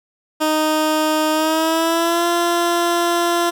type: tone with pitch glide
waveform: 15% pulse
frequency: 310 to 344 Hz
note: D#4 to F4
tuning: -6 to -26 cents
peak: -9 dBFS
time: 0.4-3.51 s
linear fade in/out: 20 ms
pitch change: +180 cents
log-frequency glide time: 1.32-2.26 s
effects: none